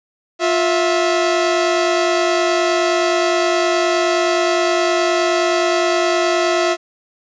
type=tone pair together; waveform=sawtooth; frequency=352.8 / 656 Hz; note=F4 / E5; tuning=+18 / -9 cents; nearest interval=major seventh; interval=1073 cents; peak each=-13 dBFS; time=0.39-6.77 s; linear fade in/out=50 ms; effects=resampled to 16000 Hz + 8-bit